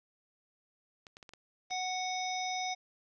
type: clicks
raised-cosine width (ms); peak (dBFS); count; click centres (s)
0.2; -32; 6; 1.068 / 1.169 / 1.228 / 1.292 / 1.336 / 1.708
type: harmonic tone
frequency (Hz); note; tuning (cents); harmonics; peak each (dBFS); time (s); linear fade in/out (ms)
740; F#5; 0; 1 / 3 / 5 / 7 / 8; -35 / -40 / -42 / -43 / -44; 1.7-2.75; 20
effects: none